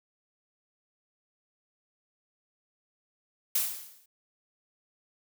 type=noise with exponential decay; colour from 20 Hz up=blue; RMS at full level=-24 dBFS; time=3.55-4.06 s; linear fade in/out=5 ms; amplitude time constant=110 ms; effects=none